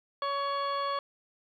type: harmonic tone with a mistuned harmonic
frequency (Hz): 561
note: C#5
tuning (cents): +21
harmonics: 1 / 2 / 3 / 4 / 5 / 6 / 8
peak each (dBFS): -35 / -30 / -44 / -48 / -50 / -43 / -45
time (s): 0.22-0.99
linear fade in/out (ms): 2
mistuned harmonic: 8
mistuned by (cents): -43
effects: 11-bit